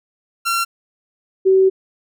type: tone pair in turn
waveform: sawtooth / sine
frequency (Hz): 1366 / 381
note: F6 / G4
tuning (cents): -39 / -49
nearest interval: octave + minor seventh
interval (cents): 2210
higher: first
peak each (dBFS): -13 / -9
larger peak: second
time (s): 0.45-0.65 / 1.45-1.7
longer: second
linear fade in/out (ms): 20
effects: none